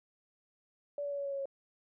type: tone with pitch steps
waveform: sine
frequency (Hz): 576 / 571.4 / 566.8 / 562.2 / 557.7 / 553.2 / 548.7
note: D5 / D5 / C#5 / C#5 / C#5 / C#5 / C#5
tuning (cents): -34 / -48 / +38 / +24 / +10 / -4 / -18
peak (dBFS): -34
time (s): 0.98-1.456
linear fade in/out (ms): 2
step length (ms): 68
effects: none